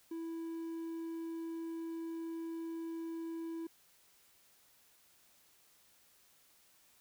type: tone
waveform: triangle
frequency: 329.6 Hz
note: E4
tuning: in tune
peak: -37 dBFS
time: 0.11-3.67 s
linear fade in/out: 5 ms
effects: white hiss -67 dBFS RMS until 7 s